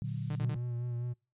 sine chord, Bb augmented, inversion none, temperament equal, 116.54 / 146.83 / 185 Hz, Bb2 / D3 / F#3, 0 / 0 / 0 cents, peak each -36 / -37 / -41 dBFS, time 0.02-0.56 s, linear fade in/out 0 ms
violet noise, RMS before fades -47 dBFS, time 0.03-0.41 s, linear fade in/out 50 ms
sawtooth tone bursts, 150 Hz, D3, 37 cents sharp, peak -36 dBFS, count 3, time 0.3-0.546 s, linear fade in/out 0 ms, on 54 ms, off 42 ms
triangle tone with vibrato, 120.8 Hz, B2, 38 cents flat, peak -31 dBFS, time 0.4-1.14 s, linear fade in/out 20 ms, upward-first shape sine, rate 4.9 Hz, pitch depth 27 cents each way
effects noise-tail reverb RT60 0.3 s tail -26 dB re dry + resampled to 8000 Hz

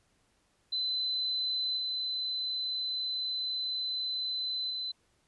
sine tone with level steps, 4034 Hz, B7, 36 cents sharp, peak -29 / -31 / -33 dBFS, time 0.72-4.92 s, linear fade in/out 10 ms, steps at 1.77 / 4.7 s, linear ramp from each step 5 ms, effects pink hiss -71 dBFS RMS until 5.27 s + resampled to 24000 Hz

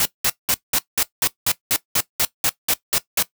white noise bursts, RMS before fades -18 dBFS, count 14, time 0-3.226 s, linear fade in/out 2 ms, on 54 ms, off 190 ms, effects noise-tail reverb RT60 0.1 s tail -17 dB re dry

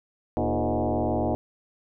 sine tone with frequency modulation, 191.9 Hz, G3, 37 cents flat, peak -22 dBFS, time 0.37-1.35 s, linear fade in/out 0 ms, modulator 107 Hz, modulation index 5.6, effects none

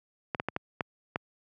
clicks, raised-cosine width 0.5 ms, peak -14 dBFS, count 6, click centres 0.348 / 0.399 / 0.486 / 0.564 / 0.808 / 1.159 s, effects high-pass 100 Hz 12 dB/octave

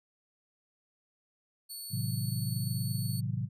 5% pulse tone, 4435 Hz, C#8, in tune, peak -32 dBFS, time 1.69-3.21 s, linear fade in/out 20 ms
sine chord, A diminished seventh, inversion none, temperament equal with one note detuned, 110 / 130.81 / 159.29 / 185 Hz, A2 / C3 / Eb3 / Gb3, 0 / 0 / +41 / 0 cents, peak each -34 / -34 / -39 / -39 dBFS, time 1.9-3.49 s, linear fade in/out 50 ms
effects resampled to 32000 Hz

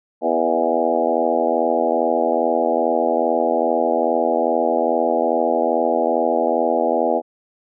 harmonic tone with a mistuned harmonic, 82.41 Hz, E2, in tune, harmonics 3 / 4 / 5 / 6 / 7 / 8 / 9 / 10, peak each -26 / -25 / -26 / -22 / -24 / -22 / -24 / -25 dBFS, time 0.21-7.22 s, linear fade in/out 50 ms, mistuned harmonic 7, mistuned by +28 cents, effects none

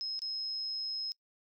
sine tone with dropouts, 5140 Hz, E8, 45 cents flat, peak -34 dBFS, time 0.01-1.12 s, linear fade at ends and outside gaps 0 ms, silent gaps 0.192-0.219 s, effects noise-tail reverb RT60 0.1 s tail -25 dB re dry

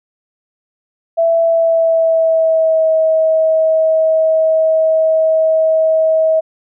sine tone with pitch glide, 664 to 638.8 Hz, E5 to D#5, +12 to +45 cents, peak -9 dBFS, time 1.17-6.41 s, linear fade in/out 20 ms, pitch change -67 cents, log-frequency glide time 1.43-2.91 s, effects none

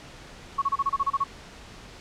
sine tone bursts, 1108.7 Hz, C#6, in tune, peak -20 dBFS, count 10, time 0.58-1.241 s, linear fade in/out 10 ms, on 40 ms, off 29 ms, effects pink hiss -45 dBFS RMS until 2 s + low-pass 6000 Hz 12 dB/octave

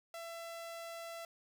sawtooth tone, 670 Hz, E5, 28 cents sharp, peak -40 dBFS, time 0.14-1.25 s, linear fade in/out 2 ms, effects none

